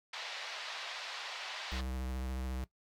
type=band-pass noise; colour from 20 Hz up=white; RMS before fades=-43 dBFS; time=0.13-1.81 s; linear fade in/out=5 ms; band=590 to 4400 Hz; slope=24 dB/octave
type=tone with vibrato; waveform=square; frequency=64.4 Hz; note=C2; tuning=27 cents flat; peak=-37 dBFS; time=1.72-2.64 s; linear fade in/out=0 ms; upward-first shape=triangle; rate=14 Hz; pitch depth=37 cents each way
effects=noise-tail reverb RT60 0.1 s tail -17 dB re dry